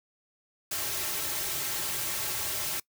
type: noise with comb filter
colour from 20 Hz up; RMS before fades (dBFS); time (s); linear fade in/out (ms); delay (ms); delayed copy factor
white; -32; 0.71-2.8; 5; 4.1; -0.75
effects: noise-tail reverb RT60 0.1 s tail -23 dB re dry